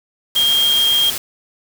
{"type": "tone in noise", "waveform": "sine", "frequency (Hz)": 3222, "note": "G7", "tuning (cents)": 47, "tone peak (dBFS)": -12, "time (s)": [0.36, 1.1], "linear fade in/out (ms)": 2, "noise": "white", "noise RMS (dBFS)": -24, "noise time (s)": [0.35, 1.18], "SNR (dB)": 9, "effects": []}